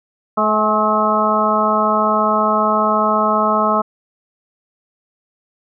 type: harmonic tone with a mistuned harmonic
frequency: 214.7 Hz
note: A3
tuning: 42 cents flat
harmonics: 1 / 2 / 3 / 4 / 5 / 6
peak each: -21 / -24 / -19 / -22 / -18 / -18 dBFS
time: 0.37-3.82 s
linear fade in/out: 10 ms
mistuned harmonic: 4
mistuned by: -32 cents
effects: none